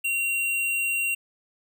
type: tone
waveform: square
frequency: 2752 Hz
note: F7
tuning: 26 cents flat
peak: -24 dBFS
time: 0.04-1.15 s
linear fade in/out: 10 ms
effects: none